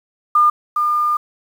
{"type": "tone pair in turn", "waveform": "sine", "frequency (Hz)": [1207, 1207], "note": ["D6", "D6"], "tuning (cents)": [47, 47], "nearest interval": "unison", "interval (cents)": 0, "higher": "neither", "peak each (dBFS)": [-9, -14], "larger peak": "first", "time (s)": [[0.35, 0.5], [0.76, 1.17]], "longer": "second", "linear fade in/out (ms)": 5, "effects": ["7-bit"]}